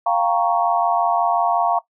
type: chord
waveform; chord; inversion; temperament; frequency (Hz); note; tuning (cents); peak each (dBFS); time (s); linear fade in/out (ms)
sine; G half-diminished seventh; third; equal; 698.5 / 784 / 932.3 / 1108.7; F5 / G5 / Bb5 / Db6; 0 / 0 / 0 / 0; -19 / -24 / -21 / -23; 0.06-1.79; 5
effects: noise-tail reverb RT60 0.1 s tail -17 dB re dry